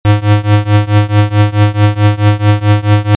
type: tone with tremolo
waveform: square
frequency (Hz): 104.1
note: G#2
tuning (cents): +5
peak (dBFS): -3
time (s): 0.05-3.15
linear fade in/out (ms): 0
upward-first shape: triangle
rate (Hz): 4.6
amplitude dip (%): 95
effects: resampled to 8000 Hz